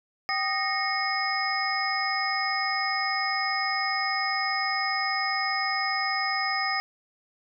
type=tone cluster; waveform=sine; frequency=778 / 1235 / 1853 / 2180 / 5070 Hz; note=G5 / D#6 / A#6 / C#7 / D#8; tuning=-13 / -13 / -11 / -29 / +32 cents; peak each=-31 dBFS; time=0.29-6.8 s; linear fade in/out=0 ms; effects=none